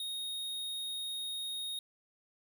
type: tone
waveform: square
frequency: 3729 Hz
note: A#7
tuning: in tune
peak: -37 dBFS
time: 0-1.79 s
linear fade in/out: 2 ms
effects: none